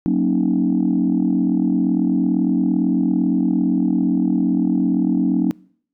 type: chord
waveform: sine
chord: D# minor seventh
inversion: first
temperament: equal with one note detuned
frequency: 185 / 233.1 / 273.4 / 311.1 Hz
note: F#3 / A#3 / C#4 / D#4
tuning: 0 / 0 / -24 / 0 cents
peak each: -19 / -20 / -19 / -21 dBFS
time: 0.06-5.51 s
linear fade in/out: 0 ms
effects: noise-tail reverb RT60 0.6 s tail -25 dB re dry + tanh soft clip ceiling -8 dBFS